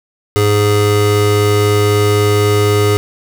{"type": "tone pair together", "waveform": "square", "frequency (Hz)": [103.83, 415.3], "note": ["G#2", "G#4"], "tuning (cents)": [0, 0], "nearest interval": "2 octaves", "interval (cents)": 2400, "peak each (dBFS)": -13, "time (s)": [0.36, 2.97], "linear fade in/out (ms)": 0, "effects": []}